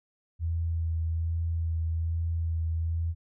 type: tone with vibrato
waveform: sine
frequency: 82.41 Hz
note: E2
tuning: in tune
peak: -26 dBFS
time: 0.39-3.15 s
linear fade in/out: 50 ms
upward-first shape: sine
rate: 1.2 Hz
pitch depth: 17 cents each way
effects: none